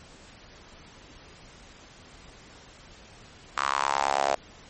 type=tone with high-pass filter sweep; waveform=sawtooth; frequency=69.3 Hz; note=C#2; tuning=in tune; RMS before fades=-26 dBFS; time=3.57-4.35 s; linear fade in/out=0 ms; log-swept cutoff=1200 to 660 Hz; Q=4.1; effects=pink hiss -50 dBFS RMS until 4.69 s + MP3 32 kbps